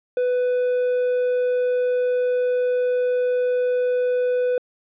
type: tone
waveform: triangle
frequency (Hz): 497.2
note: B4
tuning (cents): +12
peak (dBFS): -16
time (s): 0.17-4.58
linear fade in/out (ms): 2
effects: resampled to 8000 Hz